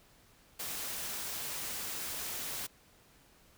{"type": "noise", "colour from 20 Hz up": "white", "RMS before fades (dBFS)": -39, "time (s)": [0.59, 2.67], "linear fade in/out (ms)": 10, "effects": ["pink hiss -63 dBFS RMS until 3.57 s"]}